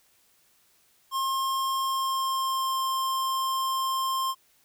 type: tone with pitch glide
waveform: square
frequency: 1068 to 1057 Hz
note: C6 to C6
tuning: +35 to +17 cents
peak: -26 dBFS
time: 1.11-4.35 s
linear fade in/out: 50 ms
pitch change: -18 cents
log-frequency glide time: 1.8-2.78 s
effects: white hiss -64 dBFS RMS until 4.64 s